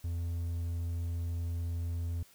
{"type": "tone", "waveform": "triangle", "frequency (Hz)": 85, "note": "F2", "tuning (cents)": -46, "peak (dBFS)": -30, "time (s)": [0.04, 2.23], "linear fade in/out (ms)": 5, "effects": ["white hiss -61 dBFS RMS until 2.34 s"]}